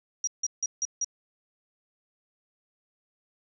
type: tone bursts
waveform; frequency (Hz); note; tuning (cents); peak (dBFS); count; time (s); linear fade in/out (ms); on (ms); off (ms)
sine; 5740; F8; +47; -25; 5; 0.24-1.045; 2; 33; 160
effects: none